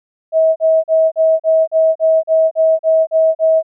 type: tone bursts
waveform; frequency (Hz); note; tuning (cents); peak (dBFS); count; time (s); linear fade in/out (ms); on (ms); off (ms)
sine; 642; E5; -46; -8; 12; 0.32-3.629; 50; 240; 39
effects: none